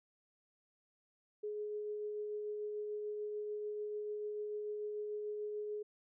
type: tone with tremolo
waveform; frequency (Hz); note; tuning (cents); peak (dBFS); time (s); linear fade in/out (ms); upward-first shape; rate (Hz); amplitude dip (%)
sine; 420; G#4; +19; -37; 1.43-5.83; 10; triangle; 6.8; 25
effects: none